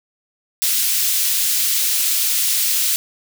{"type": "high-pass noise", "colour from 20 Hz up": "white", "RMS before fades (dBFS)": -18, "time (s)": [0.62, 2.96], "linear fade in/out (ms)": 0, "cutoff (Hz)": 2900, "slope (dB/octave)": 12, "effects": []}